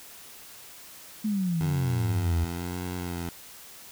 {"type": "exponential sweep", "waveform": "sine", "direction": "down", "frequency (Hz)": [220, 77.78], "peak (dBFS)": -24, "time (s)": [1.24, 2.45], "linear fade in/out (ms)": 10}
{"type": "tone with vibrato", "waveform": "15% pulse", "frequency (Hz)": 87.31, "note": "F2", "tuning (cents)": 0, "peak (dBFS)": -25, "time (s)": [1.61, 3.29], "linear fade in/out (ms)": 0, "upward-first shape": "sine", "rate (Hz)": 1, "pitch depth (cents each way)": 54}
{"effects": ["white hiss -47 dBFS RMS until 3.91 s"]}